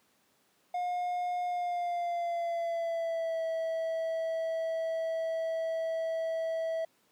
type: tone with pitch glide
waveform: triangle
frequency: 715 to 651.9 Hz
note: F5 to E5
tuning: +41 to -19 cents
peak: -28 dBFS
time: 0.74-6.85 s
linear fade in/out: 5 ms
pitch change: -160 cents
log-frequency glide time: 1.45-3.43 s
effects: pink hiss -69 dBFS RMS until 7.11 s + high-pass 200 Hz 12 dB/octave